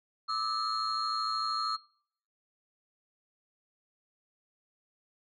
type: tone cluster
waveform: sine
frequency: 1183 / 1296 / 4249 Hz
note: D6 / E6 / C8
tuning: +12 / -30 / +26 cents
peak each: -34 / -31 / -34 dBFS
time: 0.28-1.77 s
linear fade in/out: 20 ms
effects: noise-tail reverb RT60 0.6 s tail -23 dB re dry + tanh soft clip ceiling -24 dBFS